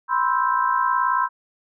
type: chord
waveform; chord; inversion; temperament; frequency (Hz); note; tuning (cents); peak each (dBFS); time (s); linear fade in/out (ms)
sine; C major seventh; third; equal; 987.8 / 1046.5 / 1318.5 / 1568; B5 / C6 / E6 / G6; 0 / 0 / 0 / 0; -22 / -21 / -26 / -27; 0.08-1.29; 50
effects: none